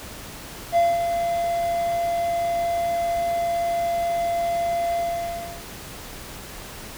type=tone with ADSR envelope; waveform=triangle; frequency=685 Hz; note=F5; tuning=34 cents flat; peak=-12 dBFS; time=0.72-5.64 s; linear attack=47 ms; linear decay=210 ms; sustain=-7 dB; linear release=680 ms; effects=pink hiss -38 dBFS RMS until 6.97 s